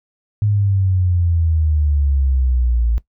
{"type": "exponential sweep", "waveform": "sine", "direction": "down", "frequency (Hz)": [105.7, 56.1], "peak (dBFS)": -13, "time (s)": [0.42, 2.98], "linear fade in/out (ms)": 0, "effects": ["noise-tail reverb RT60 0.1 s tail -18 dB re dry"]}